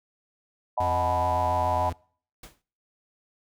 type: chord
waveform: sine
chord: B dominant seventh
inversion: first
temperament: equal with one note detuned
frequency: 622.3 / 740 / 860.9 / 987.8 Hz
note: D#5 / F#5 / A5 / B5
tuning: 0 / 0 / -38 / 0 cents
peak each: -29 / -28 / -29 / -28 dBFS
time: 0.77-1.9 s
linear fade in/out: 10 ms
type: tone with vibrato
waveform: 45% pulse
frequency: 86.7 Hz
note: F2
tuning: 12 cents flat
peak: -30 dBFS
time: 0.8-1.93 s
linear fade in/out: 5 ms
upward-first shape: sine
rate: 7 Hz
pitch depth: 43 cents each way
type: noise with exponential decay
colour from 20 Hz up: pink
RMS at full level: -40 dBFS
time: 2.43-2.62 s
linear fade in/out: 5 ms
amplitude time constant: 40 ms
effects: noise-tail reverb RT60 0.5 s tail -25 dB re dry